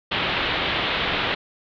white low-pass noise, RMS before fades -24 dBFS, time 0.11-1.35 s, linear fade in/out 10 ms, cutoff 3700 Hz, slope 48 dB/octave, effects none

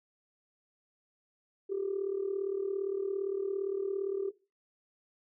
sine tone with amplitude modulation, 392 Hz, G4, in tune, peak -27 dBFS, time 1.69-4.31 s, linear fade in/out 20 ms, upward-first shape sine, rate 37.5 Hz, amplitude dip 80%, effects noise-tail reverb RT60 0.3 s tail -18 dB re dry + tanh soft clip ceiling -23 dBFS

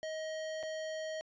square tone with dropouts, 630 Hz, D#5, 21 cents sharp, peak -38 dBFS, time 0.03-1.21 s, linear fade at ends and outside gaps 0 ms, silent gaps 0.629-0.634 s, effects resampled to 16000 Hz

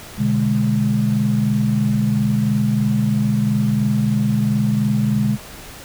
sine chord, G# diminished, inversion first, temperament equal with one note detuned, 123.83 / 146.83 / 207.7 Hz, B2 / D3 / G#3, +5 / 0 / 0 cents, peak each -20 / -22 / -17 dBFS, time 0.17-5.38 s, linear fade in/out 50 ms, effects pink hiss -37 dBFS RMS until 5.84 s

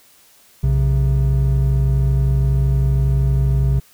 triangle tone pair together, 61.74 / 134.35 Hz, B1 / C3, 0 / +46 cents, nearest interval octave + minor second, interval 1346 cents, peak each -14 dBFS, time 0.63-3.8 s, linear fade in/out 10 ms, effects white hiss -51 dBFS RMS until 3.93 s

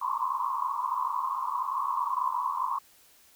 white band-pass noise, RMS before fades -30 dBFS, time 0.01-2.79 s, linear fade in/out 10 ms, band 970 to 1100 Hz, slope 96 dB/octave, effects white hiss -59 dBFS RMS until 3.35 s

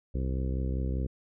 harmonic tone, 65.1 Hz, C2, 8 cents flat, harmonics 1 / 2 / 3 / 4 / 5 / 6 / 7 / 8, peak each -29 / -35 / -39 / -41 / -43 / -45 / -46 / -47 dBFS, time 0.14-1.07 s, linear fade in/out 10 ms, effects none

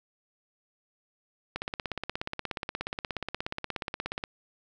click train, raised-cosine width 0.3 ms, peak -16 dBFS, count 46, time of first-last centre 1.56-4.239 s, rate 16.8 Hz, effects none

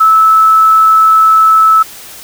sine tone, 1306 Hz, E6, 17 cents flat, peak -3 dBFS, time 0-1.83 s, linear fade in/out 10 ms, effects white hiss -31 dBFS RMS until 2.23 s

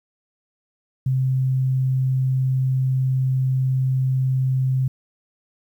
sine tone, 130.81 Hz, C3, in tune, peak -17 dBFS, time 1.06-4.88 s, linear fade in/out 5 ms, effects 9-bit

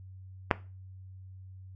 clicks, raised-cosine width 0.5 ms, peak -30 / -6 dBFS, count 2, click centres 0.507 / 0.512 s, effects noise-tail reverb RT60 0.3 s tail -17 dB re dry + added 94 Hz sine -45 dBFS peak until 1.75 s

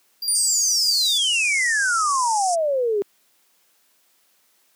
square tone with tremolo, 4761 Hz, D8, 23 cents sharp, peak -25 dBFS, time 0.22-1.18 s, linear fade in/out 5 ms, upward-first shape triangle, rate 1.7 Hz, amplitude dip 25%
sine exponential sweep, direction down, 9770 to 392 Hz, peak -18 dBFS, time 0.28-3.02 s, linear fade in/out 0 ms
pink band-pass noise, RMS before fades -29 dBFS, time 0.34-2.56 s, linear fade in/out 20 ms, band 5100 to 10000 Hz, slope 96 dB/octave
effects white hiss -62 dBFS RMS until 4.75 s + high-pass 200 Hz 12 dB/octave

